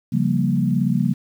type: chord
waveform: sine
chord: G half-diminished seventh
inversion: second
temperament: equal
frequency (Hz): 138.59 / 174.61 / 196 / 233.1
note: Db3 / F3 / G3 / Bb3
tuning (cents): 0 / 0 / 0 / 0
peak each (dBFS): -22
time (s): 0.12-1.14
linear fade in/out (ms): 10
effects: 8-bit